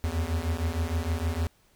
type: beating tone pair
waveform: square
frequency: 78.9 / 85.4 Hz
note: D#2 / F2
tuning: +25 / -38 cents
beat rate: 6.5 Hz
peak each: -30 dBFS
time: 0.04-1.47 s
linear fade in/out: 0 ms
effects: pink hiss -64 dBFS RMS until 1.75 s